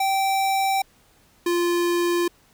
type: tone pair in turn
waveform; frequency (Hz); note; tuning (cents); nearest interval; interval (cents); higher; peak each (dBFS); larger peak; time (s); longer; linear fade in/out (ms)
square; 777 / 347.4; G5 / F4; -16 / -9; octave + major second; 1393; first; -20; neither; 0-0.82 / 1.46-2.28; neither; 5
effects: pink hiss -58 dBFS RMS until 2.53 s